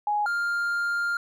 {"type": "tone pair in turn", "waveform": ["sine", "triangle"], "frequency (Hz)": [833, 1400.9], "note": ["G#5", "F6"], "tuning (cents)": [5, 5], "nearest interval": "major sixth", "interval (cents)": 900, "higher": "second", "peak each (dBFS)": -22, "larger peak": "neither", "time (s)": [[0.07, 0.26], [0.26, 1.17]], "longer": "second", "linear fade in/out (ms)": 2, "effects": []}